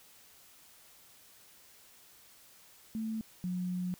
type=tone pair in turn; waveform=sine; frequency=221.2 / 180.74 Hz; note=A3 / F#3; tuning=+9 / -40 cents; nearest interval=minor third; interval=349 cents; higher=first; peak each=-33 / -32 dBFS; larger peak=second; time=2.95-3.21 / 3.44-3.94 s; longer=second; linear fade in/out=0 ms; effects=white hiss -59 dBFS RMS until 3.99 s